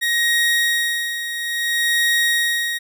30% pulse tone with tremolo, 1882 Hz, A#6, 16 cents sharp, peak -12 dBFS, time 0.01-2.79 s, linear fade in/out 20 ms, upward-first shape sine, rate 0.59 Hz, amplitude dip 65%, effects none

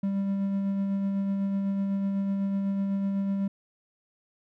triangle tone with tremolo, 196.8 Hz, G3, 7 cents sharp, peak -22 dBFS, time 0.03-3.48 s, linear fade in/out 5 ms, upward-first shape sine, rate 8 Hz, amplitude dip 25%, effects none

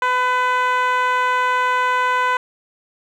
10% pulse tone with band-pass filter, 502 Hz, B4, 28 cents sharp, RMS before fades -18 dBFS, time 0.02-2.37 s, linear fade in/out 2 ms, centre 1100 Hz, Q 2, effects none

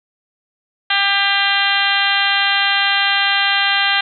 harmonic tone with a mistuned harmonic, 397.8 Hz, G4, 25 cents sharp, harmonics 2 / 3 / 4 / 5 / 6 / 7 / 8 / 9 / 10, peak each -22 / -25 / -19 / -21 / -25 / -22 / -20 / -25 / -24 dBFS, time 0.9-4.01 s, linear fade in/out 5 ms, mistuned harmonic 10, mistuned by +23 cents, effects none

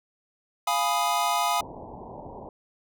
square chord, F half-diminished seventh, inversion none, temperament equal, 698.5 / 830.6 / 987.8 / 1244.5 Hz, F5 / Ab5 / Cb6 / Eb6, 0 / 0 / 0 / 0 cents, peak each -29 dBFS, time 0.67-1.61 s, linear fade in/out 5 ms
white low-pass noise, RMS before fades -41 dBFS, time 1.6-2.49 s, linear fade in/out 2 ms, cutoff 970 Hz, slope 96 dB/octave
effects none

